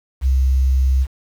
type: tone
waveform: sine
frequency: 65.6 Hz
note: C2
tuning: 5 cents sharp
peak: -12 dBFS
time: 0.21-1.07 s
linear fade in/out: 50 ms
effects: 7-bit